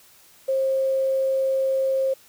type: tone with quantisation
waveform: sine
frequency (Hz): 533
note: C5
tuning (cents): +32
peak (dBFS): -19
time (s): 0.48-2.14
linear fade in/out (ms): 10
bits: 8
effects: white hiss -53 dBFS RMS until 2.28 s